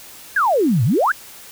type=exponential two-way sweep; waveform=sine; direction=down then up; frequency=1722 to 105 to 1722 Hz; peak=-13 dBFS; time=0.36-1.12 s; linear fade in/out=5 ms; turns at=0.84 s; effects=white hiss -40 dBFS RMS until 1.51 s